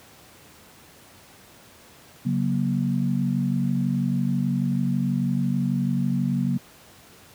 sine chord, F# major, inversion second, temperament equal with one note detuned, 138.59 / 185 / 236.9 Hz, C#3 / F#3 / A#3, 0 / 0 / +28 cents, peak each -25 dBFS, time 2.25-6.58 s, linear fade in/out 10 ms, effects pink hiss -50 dBFS RMS until 7.34 s + high-pass 80 Hz 12 dB/octave

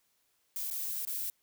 violet noise with dropouts, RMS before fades -36 dBFS, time 0.56-1.3 s, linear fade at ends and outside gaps 1 ms, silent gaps 0.702-0.71 / 1.051-1.073 s, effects white hiss -74 dBFS RMS until 1.42 s

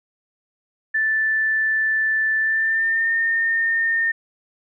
sine tone with pitch glide, 1760 to 1823.1 Hz, A6 to A#6, 0 to -39 cents, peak -17 dBFS, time 0.94-4.12 s, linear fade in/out 10 ms, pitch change +61 cents, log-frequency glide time 2.39-3.12 s, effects none

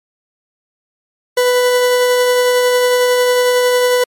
40% pulse tone with tremolo, 495.6 Hz, B4, 6 cents sharp, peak -8 dBFS, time 1.37-4.04 s, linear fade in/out 5 ms, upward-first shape triangle, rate 11 Hz, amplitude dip 25%, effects MP3 64 kbps

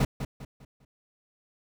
brown noise with echo, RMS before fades -22 dBFS, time 0-0.05 s, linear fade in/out 5 ms, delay 200 ms, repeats 4, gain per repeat -9 dB, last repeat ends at 0.85 s, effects none

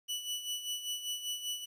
sawtooth tone with tremolo, 2960 Hz, F#7, in tune, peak -30 dBFS, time 0.08-1.66 s, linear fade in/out 20 ms, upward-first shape sine, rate 5.1 Hz, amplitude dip 65%, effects resampled to 32000 Hz + 11-bit

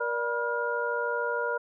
sine tone cluster, 474.9 / 588 / 971 / 1417 Hz, A#4 / D5 / B5 / F6, +32 / +2 / -30 / +25 cents, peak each -31 / -34 / -33 / -31 dBFS, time 0-1.58 s, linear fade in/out 10 ms, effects none

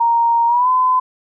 sine tone with pitch glide, 932.3 to 1016.7 Hz, A#5 to B5, 0 to +50 cents, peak -11 dBFS, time 0-1 s, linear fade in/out 10 ms, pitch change +150 cents, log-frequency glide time 0.47-0.69 s, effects none

